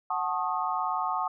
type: chord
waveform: sine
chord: D# half-diminished seventh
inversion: first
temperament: equal with one note detuned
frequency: 740 / 880 / 1087.2 / 1244.5 Hz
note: F#5 / A5 / C#6 / D#6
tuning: 0 / 0 / -34 / 0 cents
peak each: -32 dBFS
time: 0.1-1.28 s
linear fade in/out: 5 ms
effects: none